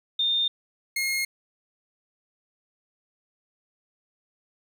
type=tone pair in turn; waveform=sine / sawtooth; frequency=3630 / 2149 Hz; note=A#7 / C7; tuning=-47 / +46 cents; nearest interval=major sixth; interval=907 cents; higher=first; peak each=-21 dBFS; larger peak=neither; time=0.19-0.48 / 0.96-1.25 s; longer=neither; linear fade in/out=5 ms; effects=10-bit